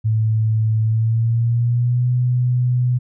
sine tone with pitch glide, 110 to 124.19 Hz, A2 to B2, 0 to +10 cents, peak -14 dBFS, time 0.04-2.99 s, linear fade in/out 20 ms, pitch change +210 cents, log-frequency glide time 0.82-2.08 s, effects none

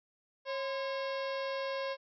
harmonic tone with a mistuned harmonic, 544 Hz, C#5, 33 cents flat, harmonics 1 / 2 / 3 / 4 / 5 / 6 / 7 / 8 / 9 / 10, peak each -35 / -41 / -45 / -47 / -49 / -51 / -52 / -53 / -54 / -55 dBFS, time 0.45-1.97 s, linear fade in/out 50 ms, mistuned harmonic 2, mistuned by -92 cents, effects none

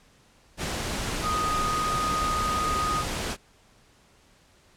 sine tone in noise, 1242 Hz, D#6, 3 cents flat, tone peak -25 dBFS, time 1.22-3.05 s, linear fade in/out 50 ms, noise pink, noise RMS -30 dBFS, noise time 0.57-3.37 s, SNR +2 dB, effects pink hiss -59 dBFS RMS until 4.76 s + low-pass 9000 Hz 12 dB/octave

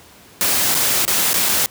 white noise with dropouts, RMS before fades -17 dBFS, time 0.41-1.66 s, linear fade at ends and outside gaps 0 ms, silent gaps 0.744-0.749 / 1.051-1.078 / 1.332-1.341 / 1.487-1.491 s, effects pink hiss -45 dBFS RMS until 1.7 s + high-pass 80 Hz 12 dB/octave

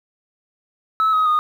sine tone with pitch steps, 1300 / 1265.2 / 1231.3 Hz, E6 / D#6 / D#6, -24 / +29 / -18 cents, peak -12 dBFS, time 1-1.39 s, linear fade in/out 0 ms, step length 130 ms, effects tanh soft clip ceiling -12 dBFS + 8-bit

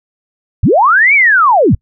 sine linear two-way sweep, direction up then down, 52 to 2348 to 52 Hz, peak -5 dBFS, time 0.63-1.75 s, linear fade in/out 5 ms, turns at 1.14 s, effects noise-tail reverb RT60 0.1 s tail -26 dB re dry

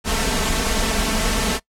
pink noise with comb filter, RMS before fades -20 dBFS, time 0.04-1.6 s, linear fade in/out 50 ms, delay 4.5 ms, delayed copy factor +0.75, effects noise-tail reverb RT60 0.1 s tail -22 dB re dry + low-pass 10000 Hz 12 dB/octave

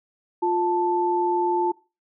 sine tone pair together, 352.4 / 880 Hz, F4 / A5, +16 / 0 cents, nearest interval octave + major third, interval 1584 cents, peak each -22 dBFS, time 0.42-1.72 s, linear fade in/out 10 ms, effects noise-tail reverb RT60 0.3 s tail -21 dB re dry

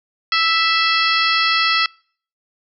harmonic tone with a mistuned harmonic, 659.3 Hz, E5, in tune, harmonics 2 / 3 / 4 / 5 / 6 / 7 / 8, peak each -19 / -21 / -22 / -23 / -24 / -24 / -25 dBFS, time 0.32-1.86 s, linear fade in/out 2 ms, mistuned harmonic 6, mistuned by +87 cents, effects noise-tail reverb RT60 0.5 s tail -26 dB re dry

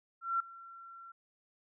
sine tone with ADSR envelope, 1360 Hz, F6, 46 cents flat, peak -27 dBFS, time 0.21-1.12 s, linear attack 190 ms, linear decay 4 ms, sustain -21 dB, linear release 7 ms, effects none

